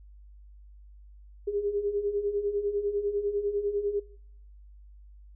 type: beating tone pair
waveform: sine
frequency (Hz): 400.4 / 410.4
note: G4 / G#4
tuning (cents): +37 / -21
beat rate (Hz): 10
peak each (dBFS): -33 / -28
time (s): 1.47-4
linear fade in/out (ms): 10
effects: noise-tail reverb RT60 0.7 s tail -22 dB re dry + added 50 Hz sine -48 dBFS peak until 5.35 s